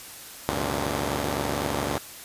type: tone cluster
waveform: 5% pulse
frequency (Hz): 71.7 / 95.6 / 116.9 / 130.4 / 151.1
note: D2 / G2 / A#2 / C3 / D3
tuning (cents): -41 / -43 / +5 / -5 / +50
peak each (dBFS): -18 / -22 / -22 / -23 / -27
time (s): 0.49-1.98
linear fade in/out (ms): 0
effects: white hiss -42 dBFS RMS until 2.24 s + resampled to 32000 Hz